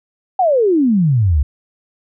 sine exponential sweep, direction down, 782 to 65.41 Hz, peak -10 dBFS, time 0.39-1.43 s, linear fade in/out 5 ms, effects none

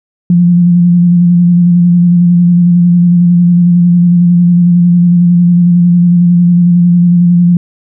sine tone with vibrato, 174.61 Hz, F3, in tune, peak -3 dBFS, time 0.3-7.57 s, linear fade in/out 2 ms, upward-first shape square, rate 11 Hz, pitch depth 21 cents each way, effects none

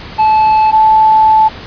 triangle / sine tone pair in turn, 868 / 872.1 Hz, A5 / A5, -24 / -16 cents, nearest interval unison, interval 8 cents, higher second, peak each -4 dBFS, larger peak neither, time 0.18-0.72 / 0.72-1.49 s, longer second, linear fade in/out 20 ms, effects pink hiss -29 dBFS RMS until 1.66 s + resampled to 11025 Hz

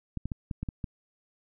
clicks, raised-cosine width 5 ms, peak -20 dBFS, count 7, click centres 0.173 / 0.256 / 0.318 / 0.512 / 0.63 / 0.688 / 0.842 s, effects none

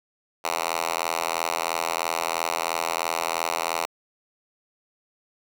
5% pulse tone with high-pass filter, 83 Hz, E2, 12 cents sharp, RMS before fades -27 dBFS, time 0.44-3.86 s, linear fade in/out 10 ms, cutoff 820 Hz, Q 0.92, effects none

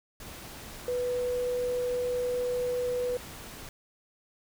sine tone in noise, 493.9 Hz, B4, in tune, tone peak -27 dBFS, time 0.88-3.17 s, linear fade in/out 2 ms, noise pink, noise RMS -44 dBFS, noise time 0.2-3.69 s, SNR +14 dB, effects none

